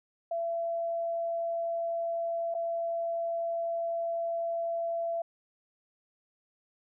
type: tone with dropouts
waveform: sine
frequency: 673 Hz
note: E5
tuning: 36 cents sharp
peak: -29 dBFS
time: 0.31-5.22 s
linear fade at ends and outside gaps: 5 ms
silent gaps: 2.542-2.548 s
effects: none